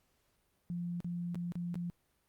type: tone with dropouts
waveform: sine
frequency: 173.8 Hz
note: F3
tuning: 8 cents flat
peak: -35 dBFS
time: 0.7-1.9 s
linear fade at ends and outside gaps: 0 ms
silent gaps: 1.004-1.045 / 1.346-1.355 / 1.521-1.555 / 1.743-1.755 s
effects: pink hiss -75 dBFS RMS until 2.28 s + Opus 48 kbps

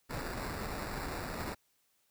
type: noise with sample-and-hold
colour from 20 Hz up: pink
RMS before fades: -39 dBFS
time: 0.09-1.55 s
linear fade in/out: 20 ms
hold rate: 3150 Hz
effects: white hiss -74 dBFS RMS until 2.1 s

